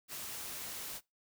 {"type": "noise", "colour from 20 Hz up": "white", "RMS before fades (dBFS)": -43, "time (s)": [0.08, 1.01], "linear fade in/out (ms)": 50, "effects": ["noise-tail reverb RT60 0.2 s tail -22 dB re dry"]}